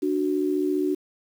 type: tone pair together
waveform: sine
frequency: 295.2 / 370 Hz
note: D4 / F#4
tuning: +9 / 0 cents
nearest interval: major third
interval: 391 cents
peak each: -24 dBFS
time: 0.02-0.95 s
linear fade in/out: 10 ms
effects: 8-bit